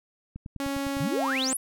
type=click train; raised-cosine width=5 ms; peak=-25 dBFS; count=7; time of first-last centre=0.36-0.969 s; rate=9.86 Hz
type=tone with pitch glide; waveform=sawtooth; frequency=277.2 to 261.6 Hz; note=C#4 to C4; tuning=0 to 0 cents; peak=-24 dBFS; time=0.6-1.53 s; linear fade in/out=0 ms; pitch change=-100 cents; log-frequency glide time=1.12-1.41 s
type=exponential sweep; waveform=sine; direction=up; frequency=123.47 to 11840 Hz; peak=-26 dBFS; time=1-1.57 s; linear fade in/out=5 ms
effects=none